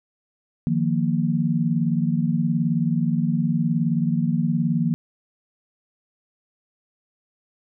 sine chord, Eb suspended second, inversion none, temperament equal, 155.56 / 174.61 / 233.1 Hz, Eb3 / F3 / Bb3, 0 / 0 / 0 cents, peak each -23 dBFS, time 0.67-4.94 s, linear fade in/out 0 ms, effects none

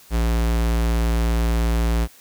square tone, 57.3 Hz, A#1, 29 cents flat, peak -18 dBFS, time 0.1-2.08 s, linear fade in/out 50 ms, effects white hiss -49 dBFS RMS until 2.2 s

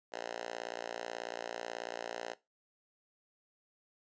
5% pulse tone with high-pass filter, 58.27 Hz, A#1, in tune, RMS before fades -42 dBFS, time 0.12-2.34 s, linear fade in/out 10 ms, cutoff 590 Hz, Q 1.2, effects noise-tail reverb RT60 0.2 s tail -17 dB re dry + resampled to 16000 Hz

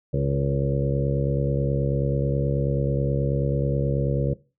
harmonic tone with a mistuned harmonic, 69.3 Hz, C#2, in tune, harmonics 1 / 2 / 3 / 4 / 5 / 6 / 7 / 8, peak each -30 / -22 / -32 / -35 / -33 / -35 / -30 / -31 dBFS, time 0.13-4.34 s, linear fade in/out 10 ms, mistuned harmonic 6, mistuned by +26 cents, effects noise-tail reverb RT60 0.3 s tail -19 dB re dry

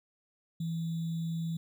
sine tone with sample-and-hold, 164.81 Hz, E3, in tune, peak -31 dBFS, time 0.6-1.57 s, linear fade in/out 5 ms, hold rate 3675 Hz, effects none

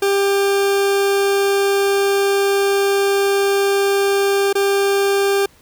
40% pulse tone with dropouts, 397.1 Hz, G4, 22 cents sharp, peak -13 dBFS, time 0.02-5.46 s, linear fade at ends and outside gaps 5 ms, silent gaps 4.529-4.552 s, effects pink hiss -51 dBFS RMS until 5.61 s

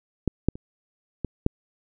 clicks, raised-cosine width 3 ms, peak -9 / -6 / -25 / -14 / -6 dBFS, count 5, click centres 0.277 / 0.486 / 0.555 / 1.247 / 1.464 s, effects none

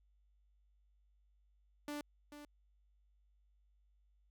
sawtooth tone with echo, 293.7 Hz, D4, in tune, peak -37 dBFS, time 1.88-2.01 s, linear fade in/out 2 ms, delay 440 ms, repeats 1, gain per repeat -10 dB, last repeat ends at 2.45 s, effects added 50 Hz sine -69 dBFS peak until 4.3 s

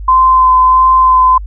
sine tone with vibrato, 1030 Hz, C6, 28 cents flat, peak -4 dBFS, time 0.08-1.38 s, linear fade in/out 5 ms, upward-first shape sine, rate 1.5 Hz, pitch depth 13 cents each way, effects added 50 Hz sine -21 dBFS peak until 1.46 s

